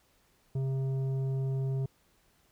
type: tone with tanh clipping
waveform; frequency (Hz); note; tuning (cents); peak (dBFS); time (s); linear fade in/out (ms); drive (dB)
triangle; 133.8; C3; +39; -30; 0.55-1.86; 5; 13
effects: pink hiss -68 dBFS RMS until 2.51 s